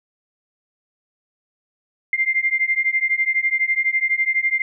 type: beating tone pair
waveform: sine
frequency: 2093 / 2105 Hz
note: C7 / C7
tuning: 0 / +10 cents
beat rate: 12 Hz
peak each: -20 dBFS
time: 2.13-4.62 s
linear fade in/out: 2 ms
effects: none